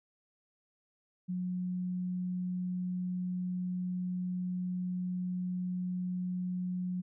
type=tone; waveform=sine; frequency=181.2 Hz; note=F#3; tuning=36 cents flat; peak=-32 dBFS; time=1.28-7.02 s; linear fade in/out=20 ms; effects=none